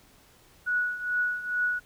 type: tone with tremolo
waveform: sine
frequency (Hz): 1467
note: F#6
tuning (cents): -15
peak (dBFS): -22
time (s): 0.66-1.8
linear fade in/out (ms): 20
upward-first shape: triangle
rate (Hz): 2.3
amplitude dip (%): 80
effects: pink hiss -58 dBFS RMS until 1.85 s